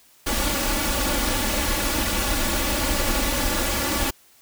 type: noise with comb filter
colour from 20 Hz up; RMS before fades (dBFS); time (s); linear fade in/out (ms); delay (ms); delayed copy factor
pink; -23; 0.26-4.11; 10; 3.5; +0.9
effects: white hiss -55 dBFS RMS until 4.41 s